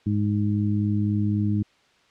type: harmonic tone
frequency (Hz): 103.83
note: G#2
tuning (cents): 0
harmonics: 1 / 2 / 3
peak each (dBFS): -23 / -24 / -29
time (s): 0.06-1.63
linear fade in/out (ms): 10
effects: white hiss -60 dBFS RMS until 2.1 s + low-pass 4000 Hz 12 dB/octave